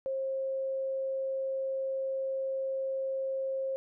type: tone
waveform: sine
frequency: 534 Hz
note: C5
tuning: 35 cents sharp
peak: -30 dBFS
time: 0.06-3.76 s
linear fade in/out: 0 ms
effects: none